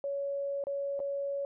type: tone with dropouts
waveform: sine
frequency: 560 Hz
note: C#5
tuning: 18 cents sharp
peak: -31 dBFS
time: 0.04-1.45 s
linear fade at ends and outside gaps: 1 ms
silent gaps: 0.639-0.669 / 0.993-1.001 s
effects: none